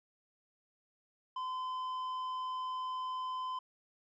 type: tone with tanh clipping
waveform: sine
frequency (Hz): 1023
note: C6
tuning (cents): -39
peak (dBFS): -37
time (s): 1.36-3.59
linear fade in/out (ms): 5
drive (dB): 7
effects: none